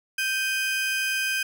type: tone pair together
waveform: 35% pulse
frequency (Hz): 1563.4 / 2489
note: G6 / D#7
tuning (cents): -5 / 0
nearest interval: minor sixth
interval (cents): 805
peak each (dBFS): -25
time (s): 0.18-1.43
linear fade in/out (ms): 5
effects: none